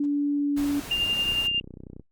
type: tone with pitch glide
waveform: sine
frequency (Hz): 288.2 to 286.4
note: D4 to D4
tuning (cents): -33 to -43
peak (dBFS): -22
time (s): 0-0.8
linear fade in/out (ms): 5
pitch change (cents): -10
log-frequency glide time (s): 0.38-0.58
type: noise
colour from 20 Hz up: pink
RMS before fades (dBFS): -38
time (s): 0.56-1.48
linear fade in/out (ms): 20
type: tone with tremolo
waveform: sine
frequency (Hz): 2800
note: F7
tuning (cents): +4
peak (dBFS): -21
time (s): 0.91-1.6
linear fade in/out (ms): 2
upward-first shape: sine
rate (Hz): 11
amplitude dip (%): 40
type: click train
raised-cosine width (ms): 3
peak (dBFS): -28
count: 32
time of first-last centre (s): 1-1.997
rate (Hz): 31.1
effects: Opus 24 kbps